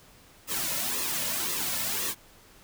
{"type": "noise with flanger", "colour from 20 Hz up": "white", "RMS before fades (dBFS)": -30, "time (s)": [0.47, 2.15], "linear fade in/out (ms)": 50, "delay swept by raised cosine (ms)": [1.3, 2.6], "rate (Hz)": 1.9, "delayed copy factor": -0.7, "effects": ["pink hiss -55 dBFS RMS until 2.63 s"]}